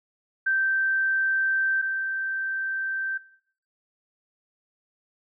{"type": "tone pair in turn", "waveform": "sine", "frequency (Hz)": [1560, 1560], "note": ["G6", "G6"], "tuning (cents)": [-9, -9], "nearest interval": "unison", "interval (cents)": 0, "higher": "neither", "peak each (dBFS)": [-20, -25], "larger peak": "first", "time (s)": [[0.46, 1.82], [1.82, 3.18]], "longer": "neither", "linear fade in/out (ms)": 10, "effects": ["noise-tail reverb RT60 0.6 s tail -19 dB re dry"]}